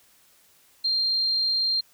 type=tone; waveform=sine; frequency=4186 Hz; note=C8; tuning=in tune; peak=-21 dBFS; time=0.84-1.81 s; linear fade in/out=10 ms; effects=white hiss -59 dBFS RMS until 1.93 s